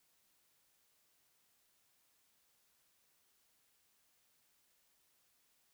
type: silence
effects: white hiss -75 dBFS RMS until 5.73 s